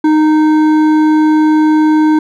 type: tone with hard clipping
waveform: sine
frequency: 308.9 Hz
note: D#4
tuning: 12 cents flat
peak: -8 dBFS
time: 0.04-2.19 s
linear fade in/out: 5 ms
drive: 9 dB
effects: none